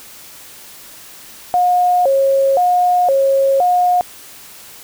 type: tone with vibrato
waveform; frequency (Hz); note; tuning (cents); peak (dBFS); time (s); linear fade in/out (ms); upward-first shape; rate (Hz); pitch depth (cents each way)
sine; 625; D#5; +8; -10; 1.54-4.01; 0; square; 0.97; 240
effects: white hiss -38 dBFS RMS until 4.83 s